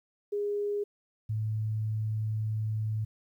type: tone pair in turn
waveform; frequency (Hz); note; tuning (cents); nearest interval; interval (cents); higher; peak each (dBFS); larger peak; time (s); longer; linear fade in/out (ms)
sine; 410.3 / 108.67; G#4 / A2; -21 / -21; octave + major seventh; 2300; first; -28; neither; 0.32-0.84 / 1.29-3.05; second; 10
effects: 11-bit